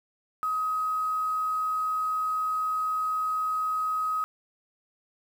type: tone with quantisation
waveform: sine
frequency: 1264 Hz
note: D#6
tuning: 27 cents sharp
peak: -25 dBFS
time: 0.43-4.24 s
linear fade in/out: 0 ms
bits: 8
effects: none

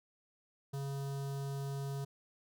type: tone with notch filter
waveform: square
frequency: 138.59 Hz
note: C#3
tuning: in tune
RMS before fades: -39 dBFS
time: 0.73-2.05 s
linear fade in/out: 10 ms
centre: 2200 Hz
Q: 0.9
effects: none

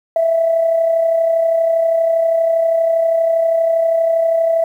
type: tone with amplitude modulation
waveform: sine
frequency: 660 Hz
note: E5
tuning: 2 cents sharp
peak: -9 dBFS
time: 0.16-4.64 s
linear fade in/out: 2 ms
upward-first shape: sine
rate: 32.5 Hz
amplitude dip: 45%
effects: tanh soft clip ceiling -5 dBFS + 8-bit

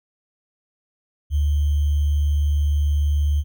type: tone with sample-and-hold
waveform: sine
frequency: 73.42 Hz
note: D2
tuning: in tune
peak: -16 dBFS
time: 1.3-3.44 s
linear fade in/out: 50 ms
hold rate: 3150 Hz
effects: none

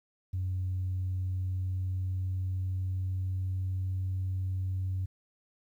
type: tone with pitch glide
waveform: sine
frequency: 92.5 to 93.68 Hz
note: F#2 to F#2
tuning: 0 to +22 cents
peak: -28 dBFS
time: 0.33-5.06 s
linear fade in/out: 10 ms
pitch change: +22 cents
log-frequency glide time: 0.78-4.03 s
effects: tanh soft clip ceiling -26 dBFS + 11-bit

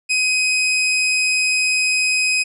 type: tone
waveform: sawtooth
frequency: 2517 Hz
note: D#7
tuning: 19 cents sharp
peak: -12 dBFS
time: 0.09-2.44 s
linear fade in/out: 20 ms
effects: resampled to 24000 Hz

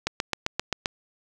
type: click train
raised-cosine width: 0.2 ms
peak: -7 dBFS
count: 7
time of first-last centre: 0.07-0.858 s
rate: 7.61 Hz
effects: none

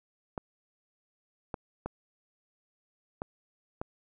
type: clicks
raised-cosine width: 1 ms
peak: -20 dBFS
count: 5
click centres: 0.378 / 1.542 / 1.86 / 3.219 / 3.815 s
effects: none

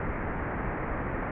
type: low-pass noise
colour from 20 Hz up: pink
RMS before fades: -32 dBFS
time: 0-1.31 s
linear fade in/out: 2 ms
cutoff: 2100 Hz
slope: 48 dB/octave
effects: none

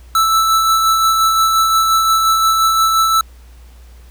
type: tone with tremolo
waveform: square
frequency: 1318.5 Hz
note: E6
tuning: in tune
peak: -10 dBFS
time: 0.15-3.21 s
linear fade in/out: 2 ms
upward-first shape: sine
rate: 5.7 Hz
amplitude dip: 30%
effects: added 60 Hz sine -37 dBFS peak until 4.1 s + pink hiss -50 dBFS RMS until 4.1 s

